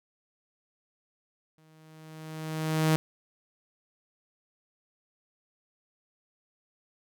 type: tone with exponential growth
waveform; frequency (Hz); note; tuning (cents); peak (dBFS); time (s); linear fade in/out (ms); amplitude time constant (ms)
sawtooth; 157.5; D#3; +21; -16; 1.58-2.96; 0; 300
effects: none